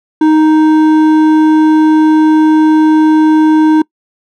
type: tone with hard clipping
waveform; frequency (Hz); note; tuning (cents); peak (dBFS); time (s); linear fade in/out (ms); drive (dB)
sine; 311.5; D#4; +2; -6; 0.21-3.82; 5; 8
effects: noise-tail reverb RT60 0.1 s tail -25 dB re dry